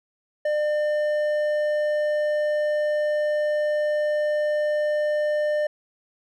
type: tone with hard clipping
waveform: sine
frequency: 600 Hz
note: D5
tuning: 37 cents sharp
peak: -22 dBFS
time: 0.45-5.67 s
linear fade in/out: 5 ms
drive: 6 dB
effects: none